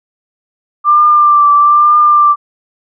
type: tone with vibrato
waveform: sine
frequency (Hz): 1184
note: D6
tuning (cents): +14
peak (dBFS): -4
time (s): 0.84-2.36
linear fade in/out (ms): 50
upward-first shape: triangle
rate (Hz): 1.1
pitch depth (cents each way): 32
effects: none